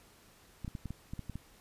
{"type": "clicks", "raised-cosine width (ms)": 5, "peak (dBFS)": -27, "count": 9, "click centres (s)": [0.647, 0.679, 0.752, 0.857, 0.906, 1.135, 1.193, 1.297, 1.356], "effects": ["pink hiss -61 dBFS RMS until 1.6 s", "resampled to 32000 Hz"]}